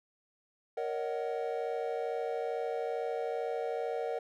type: chord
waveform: triangle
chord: D# minor seventh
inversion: second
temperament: just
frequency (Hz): 466.7 / 560 / 622.3 / 746.7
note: A#4 / C#5 / D#5 / F#5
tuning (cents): +2 / +18 / 0 / +16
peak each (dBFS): -33 / -38 / -38 / -37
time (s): 0.77-4.19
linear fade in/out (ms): 5
effects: none

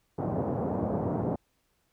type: band-pass noise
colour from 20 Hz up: pink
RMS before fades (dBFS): -30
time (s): 0.18-1.36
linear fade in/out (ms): 10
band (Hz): 100 to 800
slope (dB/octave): 24
effects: pink hiss -73 dBFS RMS until 1.92 s

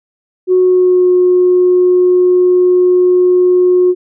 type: tone with pitch glide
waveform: sine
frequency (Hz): 367.8 to 361.9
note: F#4 to F#4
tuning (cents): -10 to -38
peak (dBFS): -5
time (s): 0.47-3.95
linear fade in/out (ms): 50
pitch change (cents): -28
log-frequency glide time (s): 0.57-1.1
effects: tanh soft clip ceiling -1 dBFS

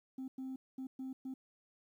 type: tone bursts at uneven times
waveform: sine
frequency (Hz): 262.5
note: C4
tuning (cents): +6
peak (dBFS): -38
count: 5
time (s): 0.18-0.28 / 0.38-0.56 / 0.78-0.87 / 0.99-1.13 / 1.25-1.34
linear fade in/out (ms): 5
effects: tanh soft clip ceiling -38 dBFS + 12-bit

